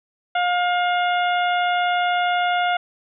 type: harmonic tone with a mistuned harmonic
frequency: 711 Hz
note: F5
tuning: 31 cents sharp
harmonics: 1 / 2 / 3 / 4 / 5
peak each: -19 / -24 / -29 / -31 / -33 dBFS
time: 0.35-2.77 s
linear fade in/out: 5 ms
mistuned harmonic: 5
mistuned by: -45 cents
effects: none